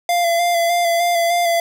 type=tone with vibrato; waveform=square; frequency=688 Hz; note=F5; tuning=26 cents flat; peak=-15 dBFS; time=0.09-1.6 s; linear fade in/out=2 ms; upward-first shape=square; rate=3.3 Hz; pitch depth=24 cents each way; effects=none